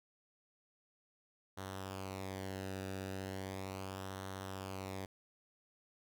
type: tone with flanger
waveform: sawtooth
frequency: 95.6 Hz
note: G2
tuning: 43 cents flat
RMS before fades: -44 dBFS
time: 1.57-5.06 s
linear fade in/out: 10 ms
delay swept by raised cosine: 0.41 to 0.94 ms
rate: 0.37 Hz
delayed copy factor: -0.6
effects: none